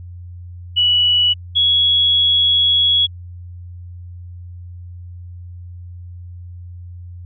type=tone pair in turn; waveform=sine; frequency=2943 / 3347 Hz; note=F#7 / G#7; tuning=-10 / +13 cents; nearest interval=major second; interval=223 cents; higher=second; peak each=-11 dBFS; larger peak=neither; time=0.76-1.34 / 1.55-3.07 s; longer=second; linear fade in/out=20 ms; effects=added 88 Hz sine -31 dBFS peak until 7.25 s